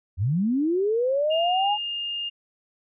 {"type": "linear sweep", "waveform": "sine", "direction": "up", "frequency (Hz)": [79.6, 851], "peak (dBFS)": -20, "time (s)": [0.17, 1.78], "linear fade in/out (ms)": 50}
{"type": "tone", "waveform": "sine", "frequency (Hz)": 2822, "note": "F7", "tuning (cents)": 17, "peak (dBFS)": -27, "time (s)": [1.3, 2.3], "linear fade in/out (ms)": 20}
{"effects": []}